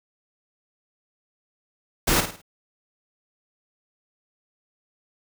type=noise with echo; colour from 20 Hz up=pink; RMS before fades=-20 dBFS; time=2.07-2.21 s; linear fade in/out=10 ms; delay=52 ms; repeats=4; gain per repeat=-8 dB; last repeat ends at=2.418 s; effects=none